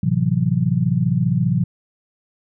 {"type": "chord", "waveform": "sine", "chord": "F# half-diminished seventh", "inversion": "first", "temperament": "equal with one note detuned", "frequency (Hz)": [110, 129.98, 164.81, 185], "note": ["A2", "C3", "E3", "F#3"], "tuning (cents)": [0, -11, 0, 0], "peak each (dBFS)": [-23, -20, -20, -21], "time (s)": [0.03, 1.64], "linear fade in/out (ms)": 5, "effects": []}